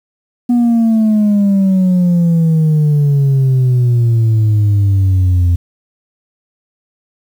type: exponential sweep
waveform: sine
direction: down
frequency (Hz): 244.4 to 86.1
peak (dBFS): -5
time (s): 0.49-5.56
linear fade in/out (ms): 10
effects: tanh soft clip ceiling -7 dBFS + 7-bit